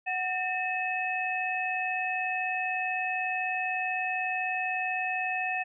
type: tone cluster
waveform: sine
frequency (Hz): 741 / 1809 / 2577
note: F#5 / A6 / E7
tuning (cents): +2 / +48 / -40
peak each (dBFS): -32 / -34 / -31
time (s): 0.06-5.64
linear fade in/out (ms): 20
effects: none